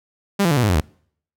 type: tone with pitch steps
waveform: sawtooth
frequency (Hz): 200 / 170.13 / 144.73 / 123.11 / 104.73 / 89.09 / 75.79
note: G3 / F3 / D3 / B2 / G#2 / F2 / D#2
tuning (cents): +35 / -45 / -25 / -5 / +15 / +35 / -45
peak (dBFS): -11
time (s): 0.39-0.81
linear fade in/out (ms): 10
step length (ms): 60
effects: noise-tail reverb RT60 0.6 s tail -26 dB re dry